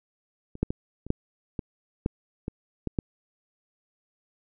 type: clicks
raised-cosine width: 3 ms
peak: -27 / -10 / -16 / -27 / -10 / -17 / -11 / -18 / -15 / -12 dBFS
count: 10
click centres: 0.554 / 0.63 / 0.705 / 1.066 / 1.104 / 1.592 / 2.061 / 2.481 / 2.873 / 2.988 s
effects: none